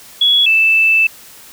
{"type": "tone pair in turn", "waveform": "sine", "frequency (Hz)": [3366, 2641], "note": ["G#7", "E7"], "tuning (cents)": [23, 3], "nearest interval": "major third", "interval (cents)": 420, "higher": "first", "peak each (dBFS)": -8, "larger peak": "neither", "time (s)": [[0.21, 0.46], [0.46, 1.07]], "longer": "second", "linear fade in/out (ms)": 5, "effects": ["white hiss -39 dBFS RMS until 1.52 s"]}